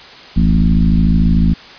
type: tone with frequency modulation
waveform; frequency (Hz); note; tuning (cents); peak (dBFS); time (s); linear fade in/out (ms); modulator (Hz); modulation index
sine; 116.3; A#2; -4; -8; 0.36-1.54; 10; 53.6; 2.2
effects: white hiss -36 dBFS RMS until 1.78 s + resampled to 11025 Hz